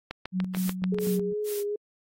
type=click train; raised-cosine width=0.3 ms; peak=-17 dBFS; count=7; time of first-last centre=0.11-0.986 s; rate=6.85 Hz
type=tone with tremolo; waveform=sine; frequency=185 Hz; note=F#3; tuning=in tune; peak=-24 dBFS; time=0.32-1.34 s; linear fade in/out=50 ms; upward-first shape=square; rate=4 Hz; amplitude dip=55%
type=noise bursts; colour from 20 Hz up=blue; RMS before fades=-37 dBFS; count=3; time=0.54-1.64 s; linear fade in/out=50 ms; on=200 ms; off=250 ms
type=tone with vibrato; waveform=sine; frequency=415.3 Hz; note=G#4; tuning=in tune; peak=-27 dBFS; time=0.92-1.76 s; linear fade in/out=5 ms; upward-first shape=sine; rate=2.5 Hz; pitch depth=28 cents each way
effects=AAC 48 kbps